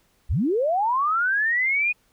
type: linear sweep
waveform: sine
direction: up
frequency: 36.88 to 2489 Hz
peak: -19 dBFS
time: 0.29-1.93 s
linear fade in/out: 20 ms
effects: pink hiss -64 dBFS RMS until 2.12 s